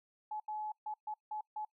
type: tone bursts at uneven times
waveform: sine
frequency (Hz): 853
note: G#5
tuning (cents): +46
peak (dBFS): -37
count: 6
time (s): 0.31-0.4 / 0.48-0.72 / 0.86-0.94 / 1.07-1.14 / 1.31-1.41 / 1.56-1.65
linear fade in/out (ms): 5
effects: noise-tail reverb RT60 0.1 s tail -23 dB re dry